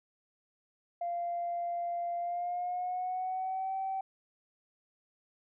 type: tone with pitch glide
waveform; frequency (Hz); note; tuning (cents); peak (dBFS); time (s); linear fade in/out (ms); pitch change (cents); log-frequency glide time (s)
sine; 693 to 768.9; F5 to G5; -14 to -34; -31; 1.01-4.01; 5; +180; 2.18-3.75
effects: tanh soft clip ceiling -27 dBFS